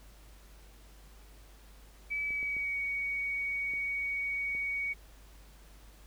sine tone with pitch glide, 2295 to 2243 Hz, D7 to C#7, -40 to +20 cents, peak -31 dBFS, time 2.1-4.94 s, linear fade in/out 20 ms, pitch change -40 cents, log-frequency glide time 2.25-2.77 s
clicks, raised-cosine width 2 ms, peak -37 dBFS, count 5, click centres 2.306 / 2.429 / 2.567 / 3.737 / 4.55 s
effects added 50 Hz sine -53 dBFS peak until 6.06 s + pink hiss -60 dBFS RMS until 6.06 s

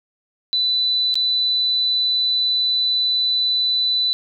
sine tone with dropouts, 3989 Hz, B7, 17 cents sharp, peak -16 dBFS, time 0.53-4.13 s, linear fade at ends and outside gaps 0 ms, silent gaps 1.142-1.155 s, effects none

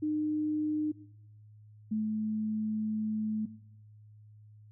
sine tone pair in turn, 304.6 / 216 Hz, D#4 / A3, -37 / -32 cents, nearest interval tritone, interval 595 cents, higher first, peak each -28 dBFS, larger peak neither, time 0.02-0.92 / 1.91-3.46 s, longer second, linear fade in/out 10 ms, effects noise-tail reverb RT60 0.8 s tail -18 dB re dry + added 106 Hz sine -52 dBFS peak until 4.71 s

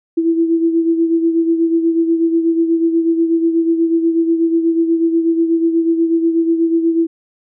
sine beating tone pair, 330 / 338.2 Hz, E4 / E4, +2 / +44 cents, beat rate 8.2 Hz, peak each -12 / -20 dBFS, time 0.17-7.07 s, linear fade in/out 10 ms, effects none

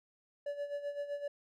triangle tone with tremolo, 575 Hz, D5, 37 cents flat, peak -32 dBFS, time 0.46-1.28 s, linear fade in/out 5 ms, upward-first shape sine, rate 7.8 Hz, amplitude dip 70%, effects none

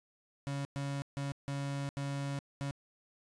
35% pulse tone bursts at uneven times, 140 Hz, C#3, 18 cents sharp, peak -33 dBFS, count 6, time 0.47-0.65 / 0.76-1.02 / 1.17-1.32 / 1.48-1.89 / 1.97-2.39 / 2.61-2.71 s, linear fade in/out 0 ms, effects resampled to 22050 Hz

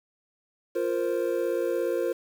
triangle chord, F suspended fourth, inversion none, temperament equal, 349.2 / 466.2 / 523.3 Hz, F4 / Bb4 / C5, 0 / 0 / 0 cents, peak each -27 dBFS, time 0.75-2.13 s, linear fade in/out 10 ms, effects 8-bit

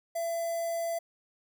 square tone with notch filter, 672 Hz, E5, 33 cents sharp, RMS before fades -32 dBFS, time 0.15-0.99 s, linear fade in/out 10 ms, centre 2900 Hz, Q 0.51, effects none

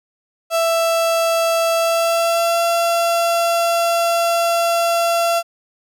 35% pulse tone with pitch glide, 663 to 678.9 Hz, E5 to F5, +10 to -49 cents, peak -13 dBFS, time 0.5-5.43 s, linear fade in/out 50 ms, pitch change +41 cents, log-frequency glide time 1.75-2.63 s, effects none

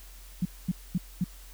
sine tone bursts, 179.6 Hz, F3, 49 cents sharp, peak -23 dBFS, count 4, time 0.42-1.242 s, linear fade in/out 5 ms, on 33 ms, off 230 ms, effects added 44 Hz sine -46 dBFS peak until 1.53 s + white hiss -53 dBFS RMS until 1.53 s

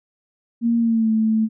sine tone with pitch glide, 233.1 to 220 Hz, A#3 to A3, 0 to 0 cents, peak -15 dBFS, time 0.61-1.49 s, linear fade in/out 50 ms, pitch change -100 cents, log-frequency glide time 0.78-1.11 s, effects none

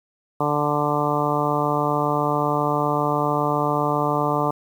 harmonic tone, 147.4 Hz, D3, 7 cents sharp, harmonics 1 / 2 / 3 / 4 / 5 / 6 / 7 / 8, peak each -27 / -27 / -27 / -27 / -27 / -27 / -27 / -27 dBFS, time 0.4-4.51 s, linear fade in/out 5 ms, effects 8-bit

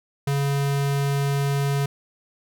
square tone, 140.3 Hz, C#3, 21 cents sharp, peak -21 dBFS, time 0.27-1.86 s, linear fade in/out 5 ms, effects none

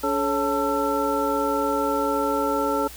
sine tone cluster, 284.3 / 428.4 / 550 / 886 / 1340 Hz, C#4 / A4 / C#5 / A5 / E6, +44 / -46 / -14 / +12 / +28 cents, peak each -27 dBFS, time 0.03-2.88 s, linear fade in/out 10 ms, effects added 60 Hz sine -43 dBFS peak until 2.96 s + white hiss -42 dBFS RMS until 2.96 s

